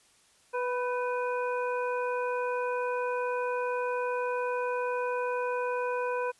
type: harmonic tone with a mistuned harmonic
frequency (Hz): 493.9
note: B4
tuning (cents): 0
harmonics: 1 / 2 / 3 / 5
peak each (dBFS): -30 / -33 / -38 / -42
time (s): 0.53-6.32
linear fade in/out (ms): 20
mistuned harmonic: 3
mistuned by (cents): +35
effects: white hiss -63 dBFS RMS until 6.39 s + resampled to 24000 Hz